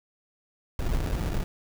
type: noise with sample-and-hold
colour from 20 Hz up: brown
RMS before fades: -27 dBFS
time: 0.79-1.44 s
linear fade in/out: 5 ms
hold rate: 1050 Hz
effects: none